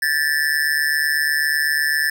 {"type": "tone with amplitude modulation", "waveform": "square", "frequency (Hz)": 1749, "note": "A6", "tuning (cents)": -11, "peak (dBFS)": -14, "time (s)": [0.02, 2.1], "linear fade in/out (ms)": 5, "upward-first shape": "sine", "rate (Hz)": 148, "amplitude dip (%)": 80, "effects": []}